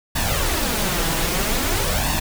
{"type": "noise with flanger", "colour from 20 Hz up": "pink", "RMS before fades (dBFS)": -21, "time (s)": [0.15, 2.2], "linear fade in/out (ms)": 10, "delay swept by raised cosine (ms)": [1.1, 6.1], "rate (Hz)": 0.51, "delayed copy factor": 0.65, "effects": []}